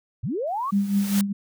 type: linear sweep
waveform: sine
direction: up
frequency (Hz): 82.41 to 1174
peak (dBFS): -24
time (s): 0.23-0.71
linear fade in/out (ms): 10
type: noise with exponential growth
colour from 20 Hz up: white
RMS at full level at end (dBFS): -28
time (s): 0.47-1.21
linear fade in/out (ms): 1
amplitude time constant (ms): 160
type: tone with tremolo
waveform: sine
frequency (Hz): 200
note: G3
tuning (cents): +35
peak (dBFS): -16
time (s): 0.72-1.33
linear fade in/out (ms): 10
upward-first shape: triangle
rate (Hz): 4.9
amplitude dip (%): 75
effects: none